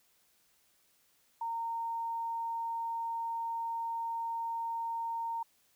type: tone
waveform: sine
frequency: 920 Hz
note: A#5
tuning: 23 cents flat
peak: -33 dBFS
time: 1.41-5.43 s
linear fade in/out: 5 ms
effects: white hiss -70 dBFS RMS until 5.75 s